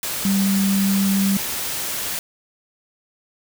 sine tone in noise, 196 Hz, G3, in tune, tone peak -16 dBFS, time 0.25-1.37 s, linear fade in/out 2 ms, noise white, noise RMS -26 dBFS, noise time 0.03-2.19 s, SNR +7 dB, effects none

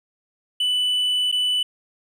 triangle tone with dropouts, 2983 Hz, F#7, 13 cents sharp, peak -17 dBFS, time 0.6-1.63 s, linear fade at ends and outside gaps 5 ms, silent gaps 1.316-1.324 s, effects none

